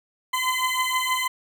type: beating tone pair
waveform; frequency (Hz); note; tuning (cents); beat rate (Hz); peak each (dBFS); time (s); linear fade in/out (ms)
20% pulse; 1020 / 1026.3; C6 / C6; -44 / -34; 6.3; -20; 0.33-1.28; 10
effects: none